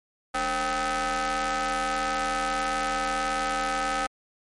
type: ring-modulated tone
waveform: sawtooth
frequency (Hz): 247.7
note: B3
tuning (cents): +5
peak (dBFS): -18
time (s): 0.34-4.07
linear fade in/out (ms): 10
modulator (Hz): 1030
effects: MP3 48 kbps